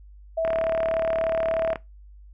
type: tone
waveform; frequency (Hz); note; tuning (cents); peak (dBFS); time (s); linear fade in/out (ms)
sine; 653; E5; -17; -21; 0.37-1.74; 10
type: click train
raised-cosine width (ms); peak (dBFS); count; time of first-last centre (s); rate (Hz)
0.5; -15; 49; 0.45-1.758; 36.7
effects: noise-tail reverb RT60 0.2 s tail -21 dB re dry + added 50 Hz sine -44 dBFS peak until 2.33 s